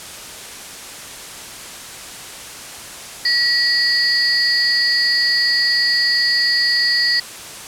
sine tone cluster, 1926 / 4431 / 4836 Hz, B6 / C#8 / D8, -44 / -2 / +50 cents, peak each -18 dBFS, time 3.25-7.2 s, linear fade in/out 5 ms, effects white hiss -33 dBFS RMS until 7.67 s + low-pass 10000 Hz 12 dB/octave

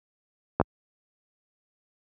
clicks, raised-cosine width 1 ms, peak -6 dBFS, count 2, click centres 0.6 / 0.613 s, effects high-pass 60 Hz 12 dB/octave

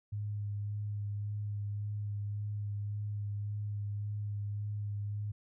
sine tone with vibrato, 103.3 Hz, G#2, 9 cents flat, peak -34 dBFS, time 0.12-5.32 s, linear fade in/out 10 ms, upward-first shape sine, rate 1.8 Hz, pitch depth 15 cents each way, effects none

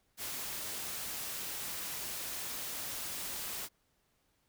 white noise, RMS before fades -40 dBFS, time 0.17-3.69 s, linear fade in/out 50 ms, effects pink hiss -75 dBFS RMS until 4.48 s

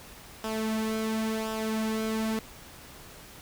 sawtooth tone with flanger, 220 Hz, A3, in tune, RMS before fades -30 dBFS, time 0.44-2.39 s, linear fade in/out 2 ms, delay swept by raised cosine 0.46 to 3.46 ms, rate 0.94 Hz, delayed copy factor -0.6, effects pink hiss -48 dBFS RMS until 3.41 s

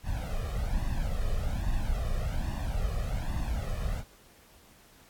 brown noise with flanger, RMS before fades -30 dBFS, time 0.03-4.04 s, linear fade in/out 50 ms, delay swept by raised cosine 1.1 to 1.67 ms, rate 1.2 Hz, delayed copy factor +0.9, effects pink hiss -58 dBFS RMS until 5.09 s + AAC 64 kbps

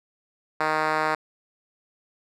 5% pulse tone with band-pass filter, 155.5 Hz, D#3, 1 cent flat, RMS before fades -24 dBFS, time 0.6-1.15 s, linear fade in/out 5 ms, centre 1000 Hz, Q 0.73, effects none

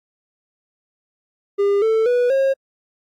triangle tone with pitch steps, 402.2 / 443.7 / 489.5 / 540 Hz, G4 / A4 / B4 / C#5, +44 / +14 / -15 / -45 cents, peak -12 dBFS, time 1.58-2.54 s, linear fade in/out 20 ms, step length 240 ms, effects AAC 64 kbps

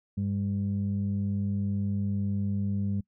sine tone pair together, 99.8 / 199.6 Hz, G2 / G3, +32 / +32 cents, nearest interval octave, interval 1200 cents, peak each -28 dBFS, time 0.17-3.01 s, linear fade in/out 10 ms, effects noise-tail reverb RT60 0.1 s tail -24 dB re dry + tanh soft clip ceiling -21 dBFS

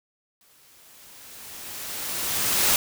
white noise with exponential growth, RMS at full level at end -19 dBFS, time 0.41-2.76 s, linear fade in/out 1 ms, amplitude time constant 510 ms, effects none

